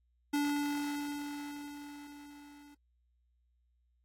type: tone with level ramp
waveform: square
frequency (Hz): 289.8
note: D4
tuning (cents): -23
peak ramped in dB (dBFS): -29 to -55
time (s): 0.33-2.75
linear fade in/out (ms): 10
effects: added 60 Hz sine -70 dBFS peak until 4.04 s + AAC 48 kbps